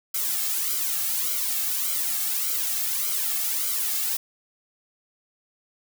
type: noise with flanger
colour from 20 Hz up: blue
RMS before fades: -26 dBFS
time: 0.14-4.17 s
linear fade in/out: 5 ms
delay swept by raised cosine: 1.1 to 2.09 ms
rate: 1.7 Hz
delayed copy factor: -0.8
effects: none